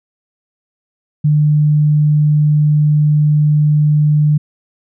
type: tone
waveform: sine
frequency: 150 Hz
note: D3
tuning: 37 cents sharp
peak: -8 dBFS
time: 1.24-4.38 s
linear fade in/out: 10 ms
effects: none